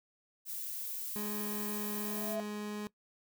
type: noise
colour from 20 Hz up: violet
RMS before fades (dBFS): -40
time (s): 0.45-2.37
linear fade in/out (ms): 50
type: tone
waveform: 30% pulse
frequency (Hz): 209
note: G#3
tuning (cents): +11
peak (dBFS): -35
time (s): 1.16-2.87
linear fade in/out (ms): 0
type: tone with exponential growth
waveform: sine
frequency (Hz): 659.3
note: E5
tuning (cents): 0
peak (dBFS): -31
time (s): 1.84-2.4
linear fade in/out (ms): 0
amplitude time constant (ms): 120
effects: noise-tail reverb RT60 0.1 s tail -20 dB re dry